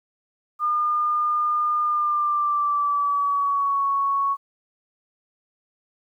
sine tone with pitch glide, 1211 to 1110.5 Hz, D#6 to C#6, -47 to +3 cents, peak -19 dBFS, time 0.59-4.37 s, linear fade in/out 50 ms, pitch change -150 cents, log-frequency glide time 1.83-3.85 s, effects 10-bit

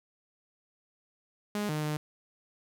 sawtooth tone with pitch steps, 207.5 / 152.5 / 151.3 Hz, G#3 / D#3 / D#3, -1 / -34 / -48 cents, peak -26 dBFS, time 1.55-1.97 s, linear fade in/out 2 ms, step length 140 ms, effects none

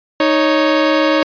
sawtooth tone pair together, 311.1 / 554.3 Hz, D#4 / C#5, 0 / 0 cents, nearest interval minor seventh, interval 1000 cents, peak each -10 dBFS, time 0.2-1.23 s, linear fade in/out 2 ms, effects resampled to 11025 Hz

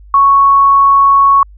sine tone, 1108.7 Hz, C#6, in tune, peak -4 dBFS, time 0.14-1.43 s, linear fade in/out 2 ms, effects added 50 Hz sine -34 dBFS peak until 1.57 s

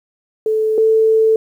sine tone pair in turn, 436.3 / 442.1 Hz, A4 / A4, -15 / +8 cents, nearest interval unison, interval 23 cents, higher second, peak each -13 / -9 dBFS, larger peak second, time 0.46-0.78 / 0.78-1.36 s, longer second, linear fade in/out 2 ms, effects 8-bit

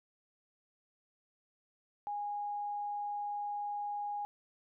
sine tone, 823 Hz, G#5, 16 cents flat, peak -35 dBFS, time 2.07-4.25 s, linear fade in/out 0 ms, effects none

